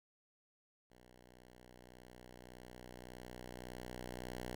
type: tone with level ramp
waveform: 5% pulse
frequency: 61.74 Hz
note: B1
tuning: in tune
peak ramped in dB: -51 to -31 dBFS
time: 0.9-4.55 s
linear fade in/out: 5 ms
effects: none